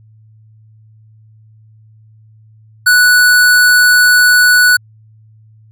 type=tone; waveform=square; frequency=1478 Hz; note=F#6; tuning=2 cents flat; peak=-6 dBFS; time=2.86-4.77 s; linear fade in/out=10 ms; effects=added 109 Hz sine -41 dBFS peak until 5.71 s